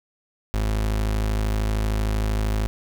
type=tone; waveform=35% pulse; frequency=53 Hz; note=G#1; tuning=36 cents sharp; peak=-19 dBFS; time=0.54-2.67 s; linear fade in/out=0 ms; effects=none